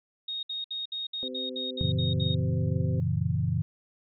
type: tone bursts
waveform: sine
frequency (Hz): 3729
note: A#7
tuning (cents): 0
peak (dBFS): -31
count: 10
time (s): 0.28-2.347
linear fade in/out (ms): 5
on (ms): 150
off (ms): 63
type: harmonic tone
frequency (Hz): 128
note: C3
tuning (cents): -38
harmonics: 2 / 3 / 4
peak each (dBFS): -38 / -41 / -39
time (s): 1.23-3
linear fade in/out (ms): 0
type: chord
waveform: sine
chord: F# dominant seventh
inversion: none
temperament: equal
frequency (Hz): 92.5 / 116.54 / 138.59 / 164.81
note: F#2 / A#2 / C#3 / E3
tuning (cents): 0 / 0 / 0 / 0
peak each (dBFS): -30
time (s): 1.81-3.62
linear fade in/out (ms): 0
effects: none